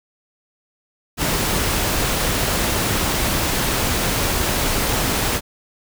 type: noise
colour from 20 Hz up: pink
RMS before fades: -20 dBFS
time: 1.17-5.41 s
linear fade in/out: 50 ms
effects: none